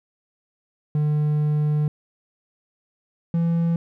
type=tone pair in turn; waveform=triangle; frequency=150 / 167.9 Hz; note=D3 / E3; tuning=+37 / +32 cents; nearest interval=major second; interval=195 cents; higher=second; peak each=-16 dBFS; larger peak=neither; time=0.95-1.88 / 3.34-3.76 s; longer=first; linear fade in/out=2 ms; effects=none